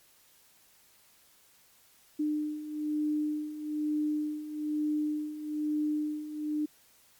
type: beating tone pair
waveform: sine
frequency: 300.8 / 301.9 Hz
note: D4 / D4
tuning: +42 / +48 cents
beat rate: 1.1 Hz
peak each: -35 / -30 dBFS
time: 2.19-6.66 s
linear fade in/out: 10 ms
effects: white hiss -62 dBFS RMS until 7.19 s + MP3 96 kbps

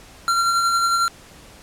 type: tone with tremolo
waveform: square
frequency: 1371 Hz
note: F6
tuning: 32 cents flat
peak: -16 dBFS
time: 0.28-1.08 s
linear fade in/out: 0 ms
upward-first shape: sine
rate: 11 Hz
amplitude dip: 30%
effects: pink hiss -45 dBFS RMS until 1.62 s + low-pass 11000 Hz 12 dB/octave

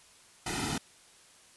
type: noise with comb filter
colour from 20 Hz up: pink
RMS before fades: -33 dBFS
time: 0.46-0.78 s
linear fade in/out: 5 ms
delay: 1.8 ms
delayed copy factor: -0.95
effects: white hiss -58 dBFS RMS until 1.56 s + resampled to 24000 Hz

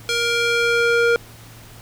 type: tone with band-pass filter sweep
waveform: square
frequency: 470 Hz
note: A#4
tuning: 14 cents sharp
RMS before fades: -18 dBFS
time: 0.09-1.16 s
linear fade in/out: 0 ms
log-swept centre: 3800 to 1100 Hz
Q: 0.85
effects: added 113 Hz sine -43 dBFS peak until 1.81 s + pink hiss -44 dBFS RMS until 1.81 s

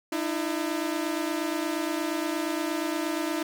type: tone pair together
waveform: sawtooth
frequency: 304.5 / 333 Hz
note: D#4 / E4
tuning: -37 / +18 cents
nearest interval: major second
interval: 155 cents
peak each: -26 dBFS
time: 0.12-3.43 s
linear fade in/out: 5 ms
effects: none

